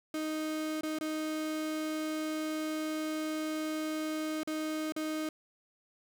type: tone with dropouts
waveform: 35% pulse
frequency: 311.1 Hz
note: D#4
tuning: in tune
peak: -31 dBFS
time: 0.14-5.29 s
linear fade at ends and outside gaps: 2 ms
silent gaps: 0.81-0.833 / 0.987-1.01 / 4.433-4.474 / 4.922-4.963 s
effects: none